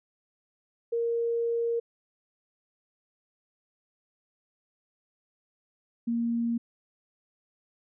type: tone pair in turn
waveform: sine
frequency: 466.2 / 233.6 Hz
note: A#4 / A#3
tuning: 0 / +4 cents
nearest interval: octave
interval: 1196 cents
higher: first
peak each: -25 dBFS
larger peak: neither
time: 0.92-1.8 / 6.07-6.58 s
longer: first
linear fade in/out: 10 ms
effects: none